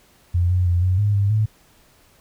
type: tone with pitch steps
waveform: sine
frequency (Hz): 87.7 / 90.7 / 87.6 / 92.1 / 103.3 / 100.1 / 108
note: F2 / F#2 / F2 / F#2 / G#2 / G2 / A2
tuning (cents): +8 / -34 / +6 / -7 / -9 / +37 / -32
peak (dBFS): -15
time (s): 0.34-1.46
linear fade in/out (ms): 10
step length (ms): 160
effects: pink hiss -55 dBFS RMS until 2.2 s